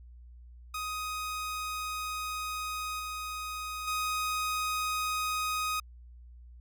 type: tone with level steps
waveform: sawtooth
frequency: 1252 Hz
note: D#6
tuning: 10 cents sharp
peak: -30 / -32 / -26 dBFS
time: 0.74-5.8 s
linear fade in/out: 5 ms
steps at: 2.99 / 3.87 s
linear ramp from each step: 10 ms
effects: added 60 Hz sine -48 dBFS peak until 6.6 s